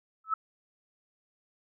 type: tone with exponential growth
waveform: sine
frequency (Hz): 1303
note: E6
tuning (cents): -20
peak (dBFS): -21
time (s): 0.24-0.34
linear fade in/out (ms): 5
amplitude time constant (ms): 20
effects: none